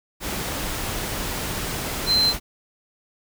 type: tone in noise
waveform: sine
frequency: 4100 Hz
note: C8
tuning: 36 cents flat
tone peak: -16 dBFS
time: 2.06-2.34 s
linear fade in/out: 50 ms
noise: pink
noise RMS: -28 dBFS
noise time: 0.2-2.4 s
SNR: +9 dB
effects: none